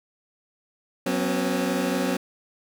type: chord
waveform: 25% pulse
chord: F# suspended fourth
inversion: none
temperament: equal with one note detuned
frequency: 185 / 246.9 / 271.2 Hz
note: F#3 / B3 / C#4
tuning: 0 / 0 / -38 cents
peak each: -24 / -24 / -23 dBFS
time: 1.06-2.17 s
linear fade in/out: 5 ms
effects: none